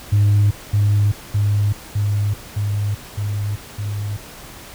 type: tone with echo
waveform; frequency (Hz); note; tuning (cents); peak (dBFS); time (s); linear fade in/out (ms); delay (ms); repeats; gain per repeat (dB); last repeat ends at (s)
sine; 102.8; G#2; -17; -9; 0.12-0.51; 10; 610; 6; -2; 4.17
effects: tanh soft clip ceiling -9 dBFS + pink hiss -38 dBFS RMS until 4.74 s